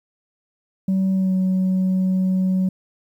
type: tone with pitch glide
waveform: sine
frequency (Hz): 190.5 to 186.9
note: G3 to F#3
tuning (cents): -49 to +18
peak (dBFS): -14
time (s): 0.88-2.69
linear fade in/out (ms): 5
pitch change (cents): -33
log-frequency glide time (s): 1.13-1.34
effects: tanh soft clip ceiling -15 dBFS + 9-bit